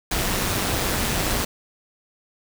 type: noise with amplitude modulation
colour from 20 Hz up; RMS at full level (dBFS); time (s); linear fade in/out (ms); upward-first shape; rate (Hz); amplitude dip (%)
pink; -21; 0.11-1.45; 5; sine; 193; 55
effects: none